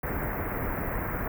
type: band-stop noise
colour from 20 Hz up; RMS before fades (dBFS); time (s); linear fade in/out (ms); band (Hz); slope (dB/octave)
pink; -31; 0.03-1.28; 5; 2100 to 14000; 48
effects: none